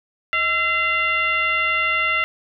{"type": "tone with frequency modulation", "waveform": "sine", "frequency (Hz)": 2057, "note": "C7", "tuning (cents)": -30, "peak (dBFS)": -17, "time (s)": [0.33, 2.24], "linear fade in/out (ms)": 0, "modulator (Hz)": 713, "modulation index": 1.2, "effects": []}